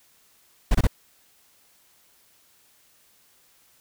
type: noise bursts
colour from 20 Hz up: brown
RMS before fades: -17 dBFS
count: 3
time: 0.71-0.871 s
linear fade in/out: 5 ms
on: 37 ms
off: 25 ms
effects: white hiss -60 dBFS RMS until 3.8 s